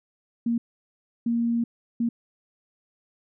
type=tone bursts at uneven times; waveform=sine; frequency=233.9 Hz; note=A#3; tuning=6 cents sharp; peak=-21 dBFS; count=3; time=0.46-0.58 / 1.26-1.64 / 2-2.09 s; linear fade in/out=5 ms; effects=none